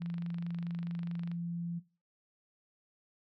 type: tone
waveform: sine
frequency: 170.9 Hz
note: F3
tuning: 37 cents flat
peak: -35 dBFS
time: 0-1.8 s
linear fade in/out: 20 ms
type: click train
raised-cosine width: 0.3 ms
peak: -35 dBFS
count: 33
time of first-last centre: 0.02-1.316 s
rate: 24.7 Hz
effects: noise-tail reverb RT60 0.3 s tail -17 dB re dry